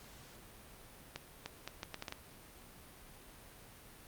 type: accelerating click train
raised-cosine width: 0.2 ms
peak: -23 dBFS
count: 8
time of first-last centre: 1.16-2.124 s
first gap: 300 ms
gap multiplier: 0.72
effects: pink hiss -56 dBFS RMS until 4.07 s + Opus 48 kbps